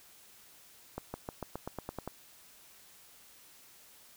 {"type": "accelerating click train", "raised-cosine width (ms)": 1, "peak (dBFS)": -23, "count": 10, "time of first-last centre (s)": [0.98, 2.076], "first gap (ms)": 160, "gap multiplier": 0.93, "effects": ["white hiss -58 dBFS RMS until 4.16 s"]}